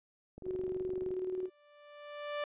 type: click train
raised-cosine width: 2 ms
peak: -34 dBFS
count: 18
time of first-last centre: 0.38-1.106 s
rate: 23.4 Hz
type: tone with tremolo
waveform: sine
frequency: 370 Hz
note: F#4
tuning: in tune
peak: -32 dBFS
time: 0.43-1.5 s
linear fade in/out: 50 ms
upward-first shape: square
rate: 19 Hz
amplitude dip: 40%
type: tone with exponential growth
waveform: sawtooth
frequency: 587.3 Hz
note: D5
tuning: in tune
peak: -29 dBFS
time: 1.33-2.44 s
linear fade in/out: 2 ms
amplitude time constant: 240 ms
effects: resampled to 8000 Hz